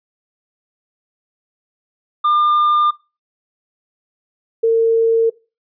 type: tone pair in turn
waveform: triangle / sine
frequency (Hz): 1202 / 454.6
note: D6 / A#4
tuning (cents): +40 / -43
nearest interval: octave + perfect fourth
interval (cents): 1683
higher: first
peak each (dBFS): -10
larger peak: neither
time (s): 2.24-2.91 / 4.63-5.3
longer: neither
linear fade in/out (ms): 10
effects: noise-tail reverb RT60 0.3 s tail -21 dB re dry + resampled to 11025 Hz